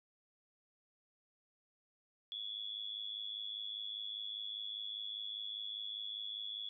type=tone with amplitude modulation; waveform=sine; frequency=3400 Hz; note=G#7; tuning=40 cents sharp; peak=-37 dBFS; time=2.32-6.69 s; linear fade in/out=0 ms; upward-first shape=sine; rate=105 Hz; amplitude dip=80%; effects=none